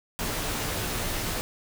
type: noise with comb filter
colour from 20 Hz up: pink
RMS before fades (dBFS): -30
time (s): 0.19-1.41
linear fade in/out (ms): 0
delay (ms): 15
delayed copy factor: -0.6
effects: none